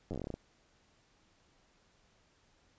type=slowing click train; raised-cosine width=2 ms; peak=-26 dBFS; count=12; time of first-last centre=0.11-0.34 s; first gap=10 ms; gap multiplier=1.14; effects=pink hiss -69 dBFS RMS until 2.78 s + resampled to 16000 Hz